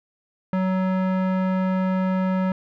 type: tone with low-pass filter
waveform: square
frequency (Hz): 187.1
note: F#3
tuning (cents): +20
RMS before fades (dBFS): -22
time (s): 0.53-2.52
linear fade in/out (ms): 2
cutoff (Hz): 1500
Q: 1
effects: none